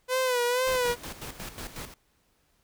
sawtooth tone with vibrato, 499.9 Hz, B4, 21 cents sharp, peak -20 dBFS, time 0.08-0.96 s, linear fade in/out 50 ms, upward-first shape sine, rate 2.1 Hz, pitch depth 67 cents each way
pink noise with tremolo, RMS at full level -38 dBFS, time 0.67-1.94 s, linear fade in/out 2 ms, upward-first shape square, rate 5.5 Hz, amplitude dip 65%
effects pink hiss -69 dBFS RMS until 2.63 s

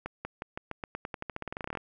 accelerating click train, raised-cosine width 0.5 ms, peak -20 dBFS, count 23, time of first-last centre 0.06-1.773 s, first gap 190 ms, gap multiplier 0.9, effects none

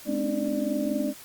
sine tone cluster, 212.4 / 259.7 / 280.5 / 304.6 / 593 Hz, G#3 / C4 / C#4 / D#4 / D5, +39 / -13 / +21 / -37 / +17 cents, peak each -31 dBFS, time 0.05-1.14 s, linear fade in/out 50 ms, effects white hiss -46 dBFS RMS until 1.24 s + Opus 48 kbps

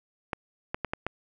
clicks, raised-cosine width 0.5 ms, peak -14 dBFS, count 5, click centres 0.332 / 0.745 / 0.847 / 0.935 / 1.066 s, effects none

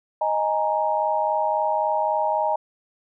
sine chord, D# suspended fourth, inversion none, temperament just, 622.3 / 829.7 / 933.4 Hz, D#5 / G#5 / A#5, 0 / -2 / +2 cents, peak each -24 dBFS, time 0.21-2.56 s, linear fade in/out 5 ms, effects none

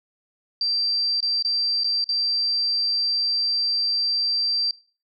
sine tone with dropouts, 4699 Hz, D8, in tune, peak -20 dBFS, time 0.61-4.71 s, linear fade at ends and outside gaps 2 ms, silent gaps 1.205-1.227 / 1.425-1.448 / 1.836-1.843 / 2.042-2.09 s, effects noise-tail reverb RT60 0.4 s tail -21 dB re dry

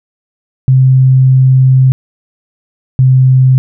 sine tone pair in turn, 130.81 / 130.09 Hz, C3 / C3, 0 / -10 cents, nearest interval unison, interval 10 cents, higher first, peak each -3 dBFS, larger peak neither, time 0.68-1.92 / 2.99-3.58 s, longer first, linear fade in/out 0 ms, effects none

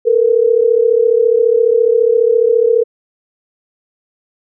sine tone pair together, 446.8 / 481.4 Hz, A4 / B4, +27 / -44 cents, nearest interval minor second, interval 129 cents, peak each -11 dBFS, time 0.05-2.84 s, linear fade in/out 20 ms, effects none

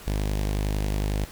sawtooth tone with notch filter, 51 Hz, G#1, 31 cents flat, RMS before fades -26 dBFS, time 0.07-1.25 s, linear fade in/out 0 ms, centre 1300 Hz, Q 1.5, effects pink hiss -44 dBFS RMS until 1.31 s

